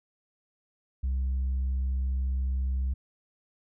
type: tone with tanh clipping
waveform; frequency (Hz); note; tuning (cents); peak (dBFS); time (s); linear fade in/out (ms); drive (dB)
sine; 65.3; C2; -3; -26; 1.03-2.94; 10; 1
effects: none